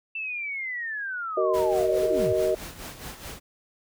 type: linear sweep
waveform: sine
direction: down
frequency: 2676 to 81.9 Hz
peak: -29 dBFS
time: 0.15-2.33 s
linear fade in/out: 5 ms
type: chord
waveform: sine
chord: D# minor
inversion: first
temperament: equal with one note detuned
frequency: 377.3 / 466.2 / 622.3 Hz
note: F#4 / A#4 / D#5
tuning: +34 / 0 / 0 cents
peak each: -25 / -27 / -24 dBFS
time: 1.37-2.55 s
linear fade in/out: 5 ms
type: noise with tremolo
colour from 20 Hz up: pink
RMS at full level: -37 dBFS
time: 1.53-3.4 s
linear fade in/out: 20 ms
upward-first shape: sine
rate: 4.7 Hz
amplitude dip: 65%
effects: none